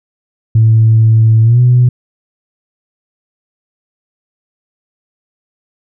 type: tone with pitch glide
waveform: sine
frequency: 111.5 to 123.72 Hz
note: A2 to B2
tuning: +23 to +3 cents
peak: -3 dBFS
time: 0.55-1.89 s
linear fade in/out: 5 ms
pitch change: +180 cents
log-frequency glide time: 1.43-1.6 s
effects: tanh soft clip ceiling 0 dBFS